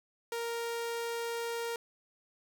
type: tone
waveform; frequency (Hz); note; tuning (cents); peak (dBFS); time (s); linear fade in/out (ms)
sawtooth; 466.2; A#4; 0; -30; 0.32-1.76; 2
effects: none